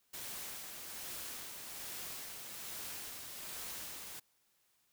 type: noise with tremolo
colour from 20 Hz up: white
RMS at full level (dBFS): -44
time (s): 0.13-4.2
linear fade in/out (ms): 10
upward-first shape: sine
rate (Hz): 1.2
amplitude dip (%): 35
effects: white hiss -75 dBFS RMS until 4.92 s